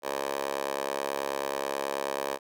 10% pulse tone with high-pass filter, 69.3 Hz, C#2, in tune, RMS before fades -32 dBFS, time 0.02-2.39 s, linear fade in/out 50 ms, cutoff 610 Hz, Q 3.9, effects none

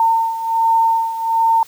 sine beating tone pair, 907 / 908.3 Hz, A#5 / A#5, -48 / -45 cents, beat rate 1.3 Hz, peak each -14 / -19 dBFS, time 0-1.63 s, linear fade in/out 2 ms, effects white hiss -45 dBFS RMS until 1.67 s

